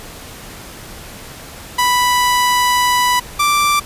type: tone pair in turn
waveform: sawtooth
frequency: 987.8 / 1174.7 Hz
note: B5 / D6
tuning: 0 / 0 cents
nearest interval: minor third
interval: 300 cents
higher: second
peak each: -8 dBFS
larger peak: neither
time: 1.78-3.2 / 3.39-3.8 s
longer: first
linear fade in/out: 10 ms
effects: pink hiss -34 dBFS RMS until 3.85 s + resampled to 32000 Hz